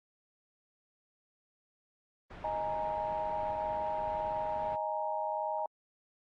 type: noise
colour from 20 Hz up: pink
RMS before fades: -47 dBFS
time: 2.3-4.76 s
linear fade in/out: 10 ms
type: chord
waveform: sine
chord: D# suspended fourth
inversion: none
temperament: equal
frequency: 622.3 / 830.6 / 932.3 Hz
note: D#5 / G#5 / A#5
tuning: 0 / 0 / 0 cents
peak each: -36 dBFS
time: 2.44-5.66 s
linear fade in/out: 2 ms
effects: low-pass 2000 Hz 12 dB/octave + AAC 32 kbps